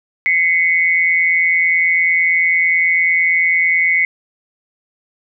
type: tone pair together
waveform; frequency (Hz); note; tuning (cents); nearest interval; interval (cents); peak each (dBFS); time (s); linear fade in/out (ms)
sine; 2037 / 2206; C7 / C#7; -47 / -9; minor second; 138; -14; 0.26-4.05; 0
effects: none